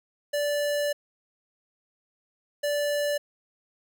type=tone bursts at uneven times; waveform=square; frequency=583 Hz; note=D5; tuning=13 cents flat; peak=-25 dBFS; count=2; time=0.33-0.93 / 2.63-3.18 s; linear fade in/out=10 ms; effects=none